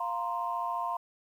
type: chord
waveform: sine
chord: F suspended fourth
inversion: none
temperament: equal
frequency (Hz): 698.5 / 932.3 / 1046.5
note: F5 / Bb5 / C6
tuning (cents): 0 / 0 / 0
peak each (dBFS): -35 / -34 / -33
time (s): 0-0.97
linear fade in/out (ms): 5
effects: tanh soft clip ceiling -20 dBFS + 10-bit